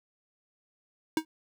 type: tone with exponential decay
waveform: square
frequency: 316.7 Hz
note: D#4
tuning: 31 cents sharp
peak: -21 dBFS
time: 1.17-1.25 s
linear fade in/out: 2 ms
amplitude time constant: 16 ms
effects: none